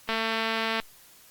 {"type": "click train", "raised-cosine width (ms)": 0.3, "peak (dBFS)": -12, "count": 160, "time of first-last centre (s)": [0.09, 0.8], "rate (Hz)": 224, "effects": ["white hiss -54 dBFS RMS until 1.3 s", "Opus 48 kbps"]}